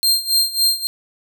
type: tone with tremolo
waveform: sawtooth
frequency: 4186 Hz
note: C8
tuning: in tune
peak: -9 dBFS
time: 0.03-0.87 s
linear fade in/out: 0 ms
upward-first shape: sine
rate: 3.6 Hz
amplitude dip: 85%
effects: none